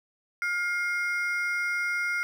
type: ring-modulated tone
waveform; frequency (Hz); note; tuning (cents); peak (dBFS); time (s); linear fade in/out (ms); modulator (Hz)
triangle; 1773; A6; +13; -21; 0.42-2.23; 0; 357
effects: none